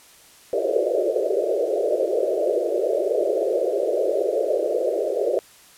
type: band-pass noise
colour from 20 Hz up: white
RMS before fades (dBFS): -22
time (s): 0.53-5.39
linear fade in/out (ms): 0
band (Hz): 350 to 640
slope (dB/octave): 96
effects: white hiss -50 dBFS RMS until 5.77 s + low-pass 12000 Hz 12 dB/octave